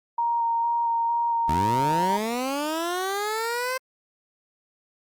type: tone with vibrato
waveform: sine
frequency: 932.3 Hz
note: A#5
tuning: in tune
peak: -21 dBFS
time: 0.18-2.17 s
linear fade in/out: 5 ms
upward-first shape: square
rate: 2.2 Hz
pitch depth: 10 cents each way
type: linear sweep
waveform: 15% pulse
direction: up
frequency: 70.8 to 523.3 Hz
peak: -19 dBFS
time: 1.48-3.78 s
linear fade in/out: 10 ms
effects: Opus 48 kbps